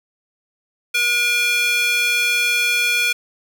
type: tone with high-pass filter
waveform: square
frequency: 480.5 Hz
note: B4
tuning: 48 cents flat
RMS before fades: -18 dBFS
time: 0.94-3.13 s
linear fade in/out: 10 ms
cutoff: 2200 Hz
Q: 3.1
effects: 7-bit